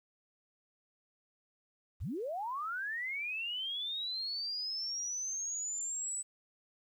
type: linear sweep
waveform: sine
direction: up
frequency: 42.21 to 8010 Hz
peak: -35 dBFS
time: 2-6.23 s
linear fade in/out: 20 ms
effects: 11-bit